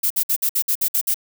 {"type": "noise bursts", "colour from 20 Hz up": "violet", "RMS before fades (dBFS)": -19, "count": 9, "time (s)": [0.03, 1.144], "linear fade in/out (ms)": 10, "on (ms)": 74, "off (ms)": 56, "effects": []}